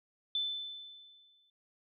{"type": "tone with exponential decay", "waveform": "sine", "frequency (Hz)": 3520, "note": "A7", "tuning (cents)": 0, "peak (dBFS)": -29, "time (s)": [0.35, 1.5], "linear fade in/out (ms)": 2, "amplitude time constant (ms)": 250, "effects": []}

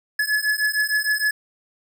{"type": "beating tone pair", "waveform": "square", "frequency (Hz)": [1704, 1710.5], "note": ["G#6", "A6"], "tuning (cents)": [44, -49], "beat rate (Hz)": 6.5, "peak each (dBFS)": -23, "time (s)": [0.19, 1.31], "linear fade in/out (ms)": 5, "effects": []}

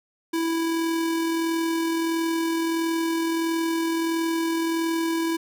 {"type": "tone with amplitude modulation", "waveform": "square", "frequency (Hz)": 329.6, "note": "E4", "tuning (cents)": 0, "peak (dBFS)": -22, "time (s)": [0.33, 5.37], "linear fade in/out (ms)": 10, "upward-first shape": "sine", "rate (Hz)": 41.5, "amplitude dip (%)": 25, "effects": []}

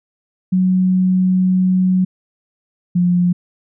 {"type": "tone pair in turn", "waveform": "sine", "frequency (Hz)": [185, 177.19], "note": ["F#3", "F3"], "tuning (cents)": [0, 25], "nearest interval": "minor second", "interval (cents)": 75, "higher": "first", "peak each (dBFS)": -11, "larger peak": "neither", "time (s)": [[0.52, 2.05], [2.95, 3.33]], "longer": "first", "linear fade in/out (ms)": 10, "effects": []}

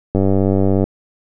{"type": "click train", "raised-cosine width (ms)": 2, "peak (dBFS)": -3, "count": 68, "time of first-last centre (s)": [0.15, 0.84], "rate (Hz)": 97.1, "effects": []}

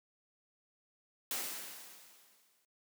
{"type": "noise with exponential decay", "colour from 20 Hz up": "white", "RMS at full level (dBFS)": -36, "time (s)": [1.31, 2.65], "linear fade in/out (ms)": 1, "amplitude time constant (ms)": 290, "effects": ["noise-tail reverb RT60 0.1 s tail -21 dB re dry", "high-pass 200 Hz 12 dB/octave"]}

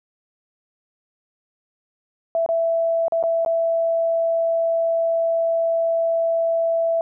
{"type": "tone with dropouts", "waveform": "sine", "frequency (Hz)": 663, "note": "E5", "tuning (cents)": 10, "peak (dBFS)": -17, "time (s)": [2.35, 7.01], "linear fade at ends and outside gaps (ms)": 1, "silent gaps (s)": [[2.462, 2.489], [3.082, 3.122], [3.228, 3.237], [3.449, 3.461]], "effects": []}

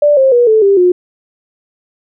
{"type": "tone with pitch steps", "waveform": "sine", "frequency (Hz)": [587.3, 532.4, 482.6, 437.4, 396.5, 359.4], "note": ["D5", "C5", "B4", "A4", "G4", "F4"], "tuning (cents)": [0, 30, -40, -10, 20, 50], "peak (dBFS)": -5, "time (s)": [0.02, 0.92], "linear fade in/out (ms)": 5, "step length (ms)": 150, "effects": []}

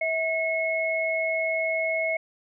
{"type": "tone pair together", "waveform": "sine", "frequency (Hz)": [648.2, 2179], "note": ["E5", "C#7"], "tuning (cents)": [-29, -30], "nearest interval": "octave + major sixth", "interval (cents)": 2099, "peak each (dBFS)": -26, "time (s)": [0.01, 2.17], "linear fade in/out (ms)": 5, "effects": []}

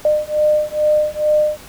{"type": "beating tone pair", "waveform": "sine", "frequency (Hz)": [604, 606.3], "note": ["D5", "D#5"], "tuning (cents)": [48, -45], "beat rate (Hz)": 2.3, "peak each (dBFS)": -16, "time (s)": [0.05, 1.57], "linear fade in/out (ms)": 2, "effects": ["pink hiss -39 dBFS RMS until 1.68 s"]}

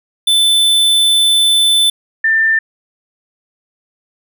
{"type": "tone pair in turn", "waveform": ["square", "sine"], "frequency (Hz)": [3520, 1788.2], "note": ["A7", "A6"], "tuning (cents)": [0, 28], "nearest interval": "octave", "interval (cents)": 1172, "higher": "first", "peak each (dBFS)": -9, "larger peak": "neither", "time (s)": [[0.27, 1.9], [2.24, 2.59]], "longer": "first", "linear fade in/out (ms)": 5, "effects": []}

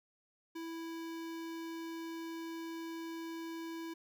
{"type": "tone with notch filter", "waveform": "square", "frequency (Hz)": 329.6, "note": "E4", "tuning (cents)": 0, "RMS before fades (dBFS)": -43, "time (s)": [0.55, 3.94], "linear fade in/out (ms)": 10, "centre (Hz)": 9100, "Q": 1.8, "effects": []}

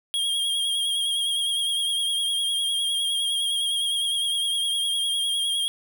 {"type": "tone with vibrato", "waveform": "square", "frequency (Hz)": 3257, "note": "G#7", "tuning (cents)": -34, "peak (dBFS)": -23, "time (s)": [0.14, 5.68], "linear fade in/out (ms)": 0, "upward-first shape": "sine", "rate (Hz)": 9.8, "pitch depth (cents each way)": 39, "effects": []}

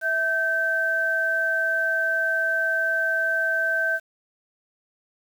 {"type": "tone pair together", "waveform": "sine", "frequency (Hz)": [653.6, 1551], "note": ["E5", "G6"], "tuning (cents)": [-15, -19], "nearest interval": "octave + minor third", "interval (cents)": 1496, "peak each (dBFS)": [-28, -21], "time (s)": [0.01, 4], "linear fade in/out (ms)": 50, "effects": ["8-bit"]}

